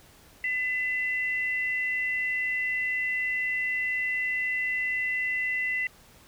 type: tone pair together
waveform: sine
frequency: 2009 / 2719 Hz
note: B6 / F7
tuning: +29 / -47 cents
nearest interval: perfect fourth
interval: 524 cents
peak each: -26 / -35 dBFS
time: 0.44-5.87 s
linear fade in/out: 2 ms
effects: pink hiss -55 dBFS RMS until 6.27 s